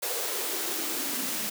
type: noise with high-pass filter sweep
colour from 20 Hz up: white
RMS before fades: -31 dBFS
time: 0.02-1.5 s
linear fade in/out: 10 ms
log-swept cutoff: 510 to 210 Hz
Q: 4.5
effects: none